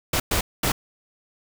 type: noise bursts at uneven times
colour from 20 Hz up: pink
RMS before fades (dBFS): -22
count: 3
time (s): 0.13-0.2 / 0.31-0.41 / 0.63-0.72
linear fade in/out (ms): 5
effects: none